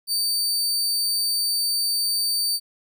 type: tone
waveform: sawtooth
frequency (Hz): 4601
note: D8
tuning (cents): -36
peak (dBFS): -18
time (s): 0.07-2.6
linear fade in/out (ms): 50
effects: none